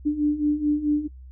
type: beating tone pair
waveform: sine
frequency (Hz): 293.7 / 298.3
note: D4 / D4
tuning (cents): 0 / +27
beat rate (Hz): 4.6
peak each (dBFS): -25 / -21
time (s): 0.05-1.08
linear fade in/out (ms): 20
effects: noise-tail reverb RT60 0.1 s tail -25 dB re dry + added 64 Hz sine -40 dBFS peak until 1.31 s